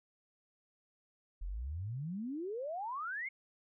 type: exponential sweep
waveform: sine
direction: up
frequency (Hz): 39.31 to 2217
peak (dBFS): -37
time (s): 1.41-3.29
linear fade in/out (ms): 10
effects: none